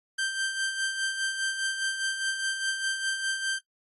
sawtooth tone with tremolo, 1568 Hz, G6, in tune, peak -22 dBFS, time 0.18-3.59 s, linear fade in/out 10 ms, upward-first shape sine, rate 4.9 Hz, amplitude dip 55%, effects noise-tail reverb RT60 0.1 s tail -17 dB re dry + AAC 32 kbps

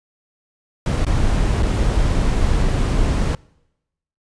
brown noise with dropouts, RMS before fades -17 dBFS, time 0.86-3.35 s, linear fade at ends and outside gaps 2 ms, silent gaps 1.049-1.066 / 1.625-1.629 s, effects noise-tail reverb RT60 0.9 s tail -25 dB re dry + resampled to 22050 Hz

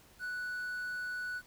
triangle tone with quantisation, 1480 Hz, F#6, in tune, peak -34 dBFS, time 0.19-1.42 s, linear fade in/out 50 ms, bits 10, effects pink hiss -61 dBFS RMS until 1.46 s

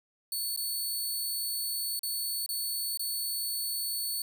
10% pulse tone with dropouts, 4442 Hz, C#8, 3 cents sharp, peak -24 dBFS, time 0.32-4.22 s, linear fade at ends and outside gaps 2 ms, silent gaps 0.563-0.574 / 1.993-2.032 / 2.462-2.49 / 2.974-2.994 s, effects 10-bit

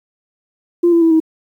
sine tone with pitch steps, 346 / 336.9 / 328.1 / 319.5 Hz, F4 / E4 / E4 / D#4, -16 / +38 / -8 / +46 cents, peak -7 dBFS, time 0.83-1.202 s, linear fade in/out 10 ms, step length 93 ms, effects tanh soft clip ceiling -4 dBFS + 8-bit

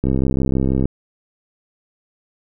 click train, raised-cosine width 3 ms, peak -6 dBFS, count 55, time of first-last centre 0.04-0.856 s, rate 66.2 Hz, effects none

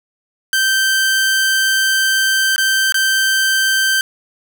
sawtooth tone with dropouts, 1558 Hz, G6, 11 cents flat, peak -9 dBFS, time 0.53-4.01 s, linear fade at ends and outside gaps 1 ms, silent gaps 2.561-2.58 / 2.923-2.943 s, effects none

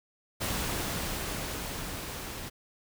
pink noise with level ramp, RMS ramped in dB -31 to -40 dBFS, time 0.4-2.5 s, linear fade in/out 20 ms, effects none

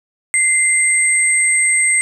sine tone pair together, 2080 / 8284 Hz, C7 / C9, -11 / -18 cents, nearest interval 2 octaves, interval 2393 cents, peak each -14 dBFS, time 0.34-2.01 s, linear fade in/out 0 ms, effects none

